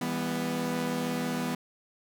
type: chord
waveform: sawtooth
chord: E minor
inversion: none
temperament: equal with one note detuned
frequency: 164.81 / 200.7 / 246.9 Hz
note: E3 / G3 / B3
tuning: 0 / +41 / 0 cents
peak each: -31 / -32 / -27 dBFS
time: 0.01-1.55 s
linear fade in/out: 5 ms
effects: none